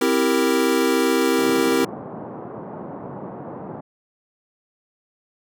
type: chord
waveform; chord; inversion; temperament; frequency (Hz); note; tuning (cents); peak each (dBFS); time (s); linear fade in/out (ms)
square; C dominant seventh; none; equal; 261.6 / 329.6 / 392 / 466.2; C4 / E4 / G4 / Bb4; 0 / 0 / 0 / 0; -23; 0.01-1.85; 5
type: band-pass noise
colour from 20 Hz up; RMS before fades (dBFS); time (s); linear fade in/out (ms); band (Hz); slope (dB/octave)
pink; -34; 1.38-3.81; 10; 140 to 1000; 24
effects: none